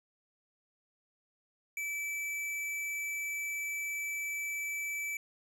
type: tone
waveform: square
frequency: 2311 Hz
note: D7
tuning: 28 cents flat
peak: -35 dBFS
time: 1.77-5.17 s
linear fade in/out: 2 ms
effects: none